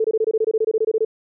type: tone bursts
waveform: sine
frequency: 440.8 Hz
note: A4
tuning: 3 cents sharp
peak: -15 dBFS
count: 16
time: 0-1.049 s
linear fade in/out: 5 ms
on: 44 ms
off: 23 ms
effects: none